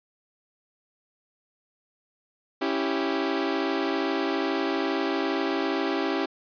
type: chord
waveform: sawtooth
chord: C# diminished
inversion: none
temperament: equal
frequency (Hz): 277.2 / 329.6 / 392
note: C#4 / E4 / G4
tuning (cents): 0 / 0 / 0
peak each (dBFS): -25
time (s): 2.61-6.26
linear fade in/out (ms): 10
effects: resampled to 11025 Hz